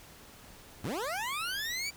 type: linear sweep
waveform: 20% pulse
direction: up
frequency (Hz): 63.7 to 2349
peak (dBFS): -28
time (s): 0.83-1.91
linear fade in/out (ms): 20
effects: pink hiss -53 dBFS RMS until 1.96 s